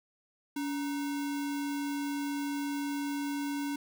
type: tone with sample-and-hold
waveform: sine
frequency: 284.6 Hz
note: C#4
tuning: 46 cents sharp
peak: -31 dBFS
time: 0.56-3.76 s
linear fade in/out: 5 ms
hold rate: 1225 Hz
effects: none